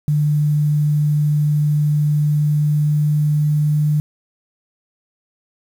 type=tone with pitch glide; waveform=sine; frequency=148.9 to 150.11 Hz; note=D3 to D3; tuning=+24 to +38 cents; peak=-13 dBFS; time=0.08-4 s; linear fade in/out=0 ms; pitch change=+14 cents; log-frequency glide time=2.19-3.59 s; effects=7-bit